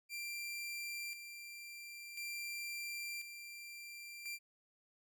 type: tone with tremolo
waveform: sawtooth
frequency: 2367 Hz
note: D7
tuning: 13 cents sharp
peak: -38 dBFS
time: 0.09-4.39 s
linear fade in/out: 50 ms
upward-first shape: square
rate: 0.48 Hz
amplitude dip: 55%
effects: none